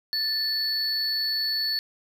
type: tone pair together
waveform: triangle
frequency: 1760 / 4435 Hz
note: A6 / C#8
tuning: 0 / 0 cents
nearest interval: octave + major third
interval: 1600 cents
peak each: -33 / -23 dBFS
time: 0.13-1.79 s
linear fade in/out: 0 ms
effects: none